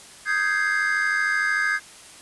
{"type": "chord", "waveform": "triangle", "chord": "Ab major seventh", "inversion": "second", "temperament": "equal", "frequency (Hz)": [1244.5, 1568, 1661.2, 2093], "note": ["Eb6", "G6", "Ab6", "C7"], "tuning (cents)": [0, 0, 0, 0], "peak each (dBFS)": [-28, -23, -22, -26], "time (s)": [0.25, 1.8], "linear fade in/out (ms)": 50, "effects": ["white hiss -45 dBFS RMS until 2.21 s", "resampled to 24000 Hz"]}